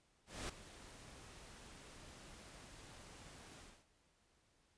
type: noise with ADSR envelope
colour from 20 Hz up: pink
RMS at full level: -43 dBFS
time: 0.26-3.86 s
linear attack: 230 ms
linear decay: 8 ms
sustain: -14 dB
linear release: 250 ms
effects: pink hiss -75 dBFS RMS until 4.77 s + resampled to 22050 Hz